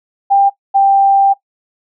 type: tone pair in turn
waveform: sine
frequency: 794 / 787.6 Hz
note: G5 / G5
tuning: +22 / +8 cents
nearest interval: unison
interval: 14 cents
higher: first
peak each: -6 dBFS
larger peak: neither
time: 0.3-0.5 / 0.74-1.34 s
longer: second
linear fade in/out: 20 ms
effects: noise-tail reverb RT60 0.1 s tail -17 dB re dry